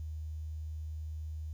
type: tone with quantisation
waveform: sine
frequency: 77.78 Hz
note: D#2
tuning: in tune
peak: -37 dBFS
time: 0-1.53 s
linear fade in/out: 0 ms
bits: 11
effects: none